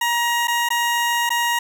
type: tone with dropouts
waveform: 20% pulse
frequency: 947 Hz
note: A#5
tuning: 27 cents sharp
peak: -13 dBFS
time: 0.01-1.59 s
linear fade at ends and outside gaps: 5 ms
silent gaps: 0.473-0.48 / 0.689-0.703 / 1.293-1.303 s
effects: none